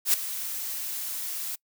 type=noise with ADSR envelope; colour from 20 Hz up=blue; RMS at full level=-19 dBFS; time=0.05-1.56 s; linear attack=87 ms; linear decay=5 ms; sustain=-14 dB; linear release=13 ms; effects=noise-tail reverb RT60 0.1 s tail -25 dB re dry